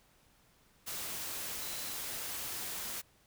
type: tone in noise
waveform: sine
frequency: 4024 Hz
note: B7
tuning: 32 cents sharp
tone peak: -50 dBFS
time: 1.61-1.95 s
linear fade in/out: 20 ms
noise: white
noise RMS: -40 dBFS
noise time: 0.86-3.02 s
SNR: -13 dB
effects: pink hiss -67 dBFS RMS until 3.26 s